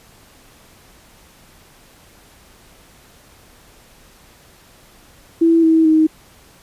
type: tone with pitch steps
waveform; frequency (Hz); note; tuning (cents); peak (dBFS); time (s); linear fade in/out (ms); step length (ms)
sine; 330.7 / 322.6 / 314.7; E4 / E4 / D#4; +6 / -37 / +20; -9; 5.41-6.07; 10; 220
effects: pink hiss -48 dBFS RMS until 6.62 s + resampled to 32000 Hz